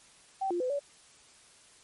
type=tone with pitch steps; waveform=sine; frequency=773 / 349.5 / 506 / 569 Hz; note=G5 / F4 / B4 / C#5; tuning=-24 / +1 / +42 / +45 cents; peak=-28 dBFS; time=0.41-0.794 s; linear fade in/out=10 ms; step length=96 ms; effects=white hiss -58 dBFS RMS until 1.83 s + MP3 48 kbps